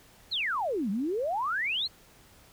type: exponential two-way sweep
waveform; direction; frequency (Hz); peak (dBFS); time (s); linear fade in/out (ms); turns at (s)
sine; down then up; 4400 to 187 to 4400; -27; 0.31-1.88; 20; 0.9
effects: pink hiss -57 dBFS RMS until 2.52 s